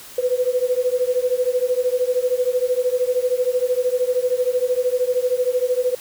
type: beating tone pair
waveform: sine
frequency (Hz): 493.9 / 506.9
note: B4 / B4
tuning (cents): 0 / +45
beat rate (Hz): 13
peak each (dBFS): -20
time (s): 0.18-5.95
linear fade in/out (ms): 5
effects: white hiss -40 dBFS RMS until 6 s